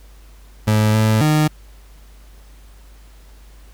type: tone with pitch steps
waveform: 30% pulse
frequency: 107.5 / 109.3 / 153 Hz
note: A2 / A2 / D#3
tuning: -40 / -11 / -29 cents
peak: -10 dBFS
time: 0.67-1.48 s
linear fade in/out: 10 ms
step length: 270 ms
effects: added 50 Hz sine -41 dBFS peak until 3.73 s + pink hiss -52 dBFS RMS until 3.73 s